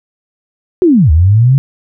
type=linear two-way sweep; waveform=sine; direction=down then up; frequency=380.8 to 72.7 to 140.3 Hz; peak=-4 dBFS; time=0.82-1.58 s; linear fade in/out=0 ms; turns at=1.11 s; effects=none